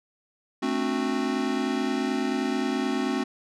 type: chord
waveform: square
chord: D dominant seventh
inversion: second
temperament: just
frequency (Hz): 220.2 / 264.3 / 293.7 / 367.1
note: A3 / C4 / D4 / F#4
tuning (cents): +2 / +18 / 0 / -14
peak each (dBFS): -32 / -28 / -33 / -32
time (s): 0.62-3.24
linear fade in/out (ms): 10
effects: low-pass 6000 Hz 12 dB/octave